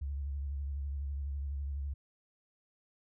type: tone with vibrato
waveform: sine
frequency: 70.1 Hz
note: C#2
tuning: 20 cents sharp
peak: -34 dBFS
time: 0.01-1.94 s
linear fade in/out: 10 ms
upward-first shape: sine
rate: 12 Hz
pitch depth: 61 cents each way
effects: none